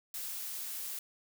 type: noise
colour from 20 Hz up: blue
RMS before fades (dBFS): -40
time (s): 0.14-0.99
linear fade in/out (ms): 2
effects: none